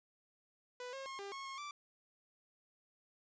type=tone with pitch steps; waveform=sawtooth; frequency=496 / 539 / 1076 / 398.8 / 1092 / 1082 / 1169 Hz; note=B4 / C#5 / C6 / G4 / C#6 / C#6 / D6; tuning=+7 / -49 / +48 / +30 / -26 / -42 / -8 cents; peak=-40 dBFS; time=0.8-1.71 s; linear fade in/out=2 ms; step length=130 ms; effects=resampled to 16000 Hz + 12-bit